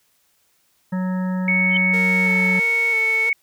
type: harmonic tone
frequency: 185 Hz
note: F#3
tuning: in tune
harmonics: 1 / 3 / 5 / 7 / 9 / 10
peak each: -20 / -34 / -35 / -41 / -40 / -43 dBFS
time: 0.92-2.6 s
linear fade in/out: 10 ms
type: tone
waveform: sine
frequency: 2217 Hz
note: C#7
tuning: in tune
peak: -16 dBFS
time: 1.48-3.33 s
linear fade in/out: 2 ms
type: tone with exponential growth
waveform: sine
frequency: 3080 Hz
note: G7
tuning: 31 cents flat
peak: -18 dBFS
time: 1.69-1.77 s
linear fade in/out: 2 ms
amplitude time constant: 16 ms
type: tone with vibrato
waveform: sawtooth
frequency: 454.5 Hz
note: A#4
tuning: 44 cents flat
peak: -26 dBFS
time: 1.93-3.3 s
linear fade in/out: 10 ms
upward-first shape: square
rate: 1.5 Hz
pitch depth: 30 cents each way
effects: white hiss -63 dBFS RMS until 3.42 s

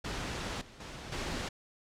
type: noise with level steps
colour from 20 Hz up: pink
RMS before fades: -37 / -53 / -44 / -36 dBFS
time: 0.04-1.49 s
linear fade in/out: 10 ms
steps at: 0.61 / 0.8 / 1.12 s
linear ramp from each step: 5 ms
effects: low-pass 6000 Hz 12 dB/octave

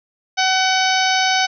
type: harmonic tone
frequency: 754 Hz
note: F#5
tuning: 32 cents sharp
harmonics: 1 / 2 / 3 / 4 / 5 / 6 / 7 / 8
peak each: -18 / -21 / -23 / -24 / -25 / -26 / -26 / -27 dBFS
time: 0.37-1.47 s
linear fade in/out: 20 ms
effects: none

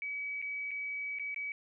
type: tone with dropouts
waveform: sine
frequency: 2278 Hz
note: C#7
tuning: 47 cents sharp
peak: -35 dBFS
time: 0.02-1.52 s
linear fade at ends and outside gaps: 1 ms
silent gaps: 0.417-0.424 / 0.709-0.714 / 1.187-1.196 / 1.345-1.361 s
effects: none

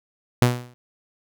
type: tone with exponential decay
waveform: sawtooth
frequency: 122.5 Hz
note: B2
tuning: 14 cents flat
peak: -7 dBFS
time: 0.42-0.74 s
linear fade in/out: 0 ms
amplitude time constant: 68 ms
effects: none

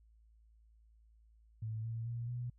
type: tone with pitch steps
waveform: sine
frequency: 110.3 / 114.06 / 117.94 / 121.96 Hz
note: A2 / A#2 / A#2 / B2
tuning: +5 / -37 / +21 / -21 cents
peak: -37 dBFS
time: 1.62-2.5 s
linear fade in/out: 5 ms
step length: 220 ms
effects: added 55 Hz sine -62 dBFS peak until 2.58 s

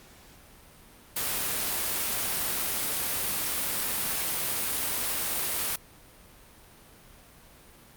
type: noise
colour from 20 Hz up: white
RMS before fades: -29 dBFS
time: 1.16-5.76 s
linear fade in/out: 5 ms
effects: pink hiss -53 dBFS RMS until 7.96 s + Opus 48 kbps

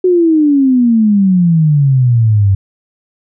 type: exponential sweep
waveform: sine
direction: down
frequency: 371.9 to 95.3 Hz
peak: -6 dBFS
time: 0.04-2.55 s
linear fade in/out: 5 ms
effects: none

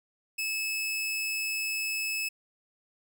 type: tone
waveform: sawtooth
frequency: 2600 Hz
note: E7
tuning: 24 cents flat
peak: -26 dBFS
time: 0.38-2.29 s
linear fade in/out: 10 ms
effects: none

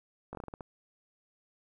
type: slowing click train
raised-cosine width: 1 ms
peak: -27 dBFS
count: 8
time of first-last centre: 0.33-0.608 s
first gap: 19 ms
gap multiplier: 1.24
effects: 11-bit

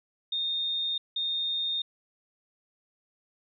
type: tone pair in turn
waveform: sine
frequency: 3666 / 3666 Hz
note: A#7 / A#7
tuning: -30 / -30 cents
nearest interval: unison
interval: 0 cents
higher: neither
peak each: -27 dBFS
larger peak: neither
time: 0.32-0.98 / 1.16-1.82 s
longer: neither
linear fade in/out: 5 ms
effects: none

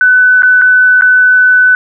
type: tone with dropouts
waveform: sine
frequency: 1501 Hz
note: F#6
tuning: 24 cents sharp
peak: -3 dBFS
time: 0.01-1.75 s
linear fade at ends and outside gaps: 1 ms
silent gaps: 0.422-0.432 / 0.615-0.619 / 1.011-1.021 s
effects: none

